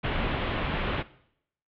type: low-pass noise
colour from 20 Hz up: pink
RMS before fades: -29 dBFS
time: 0.03-1.03 s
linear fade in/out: 20 ms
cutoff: 3400 Hz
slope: 48 dB/octave
effects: noise-tail reverb RT60 0.7 s tail -18 dB re dry + AAC 64 kbps